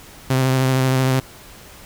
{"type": "tone with vibrato", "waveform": "sawtooth", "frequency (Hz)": 130.81, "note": "C3", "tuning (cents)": 0, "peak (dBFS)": -11, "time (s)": [0.3, 1.2], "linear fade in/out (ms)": 5, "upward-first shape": "sine", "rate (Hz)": 13, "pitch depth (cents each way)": 22, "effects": ["pink hiss -42 dBFS RMS until 1.85 s"]}